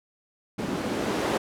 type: noise with low-pass filter sweep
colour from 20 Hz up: violet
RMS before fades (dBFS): -28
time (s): 0.58-1.38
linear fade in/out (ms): 10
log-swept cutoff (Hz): 220 to 360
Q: 1.2
effects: none